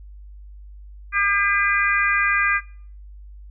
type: harmonic tone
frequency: 402.3 Hz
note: G4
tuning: 45 cents sharp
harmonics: 3 / 4 / 5 / 6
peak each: -23 / -21 / -23 / -23 dBFS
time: 1.12-2.61 s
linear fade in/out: 50 ms
effects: noise-tail reverb RT60 0.5 s tail -20 dB re dry + added 50 Hz sine -38 dBFS peak until 3.5 s